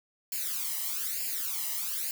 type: noise with flanger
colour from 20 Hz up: blue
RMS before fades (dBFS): -33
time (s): 0.32-2.11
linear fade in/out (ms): 2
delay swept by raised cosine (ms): 0.41 to 1.01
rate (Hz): 1.1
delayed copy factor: +0.9
effects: none